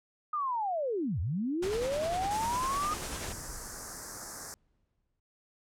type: linear two-way sweep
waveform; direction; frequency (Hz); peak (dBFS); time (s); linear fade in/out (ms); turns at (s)
sine; down then up; 1244.5 to 73.42 to 1244.5; -29; 0.33-2.94; 5; 1.2
type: noise with tremolo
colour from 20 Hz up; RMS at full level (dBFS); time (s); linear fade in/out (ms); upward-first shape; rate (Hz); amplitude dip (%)
pink; -37; 1.62-3.33; 10; sine; 10; 40
type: band-stop noise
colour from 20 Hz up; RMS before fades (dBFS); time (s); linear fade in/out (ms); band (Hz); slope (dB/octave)
white; -39; 2.31-4.54; 0; 1800 to 5100; 48
type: noise with exponential decay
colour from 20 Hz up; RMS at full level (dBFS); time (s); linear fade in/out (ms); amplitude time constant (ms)
brown; -41; 3.26-5.2; 5; 420
effects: low-pass 9000 Hz 12 dB/octave